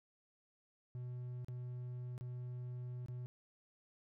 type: tone with dropouts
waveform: triangle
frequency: 123.9 Hz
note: B2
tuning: 6 cents sharp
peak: -40 dBFS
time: 0.95-3.26 s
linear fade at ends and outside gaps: 0 ms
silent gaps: 1.446-1.484 / 2.179-2.21 / 3.061-3.084 s
effects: none